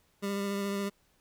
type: tone with vibrato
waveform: 25% pulse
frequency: 199.7 Hz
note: G3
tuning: 32 cents sharp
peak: -27 dBFS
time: 0.22-0.9 s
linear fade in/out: 20 ms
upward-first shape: triangle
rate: 14 Hz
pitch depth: 19 cents each way
effects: pink hiss -69 dBFS RMS until 1.2 s